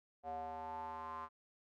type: tone with band-pass filter sweep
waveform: square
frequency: 80 Hz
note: D#2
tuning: 49 cents sharp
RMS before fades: -45 dBFS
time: 0.23-1.29 s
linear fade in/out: 50 ms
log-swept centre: 690 to 1100 Hz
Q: 7.4
effects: none